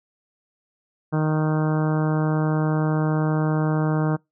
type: harmonic tone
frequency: 155.1 Hz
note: D#3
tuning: 5 cents flat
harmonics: 1 / 2 / 3 / 4 / 5 / 6 / 7 / 8 / 9 / 10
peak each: -20 / -26 / -30 / -32 / -34 / -36 / -37 / -38 / -39 / -40 dBFS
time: 1.12-4.17 s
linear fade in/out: 20 ms
effects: noise-tail reverb RT60 0.2 s tail -26 dB re dry